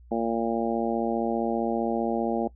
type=harmonic tone; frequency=115.2 Hz; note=A#2; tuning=20 cents flat; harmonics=2 / 3 / 4 / 5 / 6 / 7; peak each=-28 / -30 / -31 / -32 / -33 / -33 dBFS; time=0.11-2.48 s; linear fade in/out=10 ms; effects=noise-tail reverb RT60 0.1 s tail -20 dB re dry + added 60 Hz sine -48 dBFS peak until 2.55 s